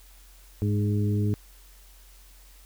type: harmonic tone with a mistuned harmonic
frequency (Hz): 103.8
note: G#2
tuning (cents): 0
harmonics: 1 / 2 / 3 / 4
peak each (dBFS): -23 / -29 / -33 / -35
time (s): 0.62-1.34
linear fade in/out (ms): 0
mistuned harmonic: 3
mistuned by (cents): -16
effects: added 45 Hz sine -50 dBFS peak until 2.65 s + white hiss -56 dBFS RMS until 2.65 s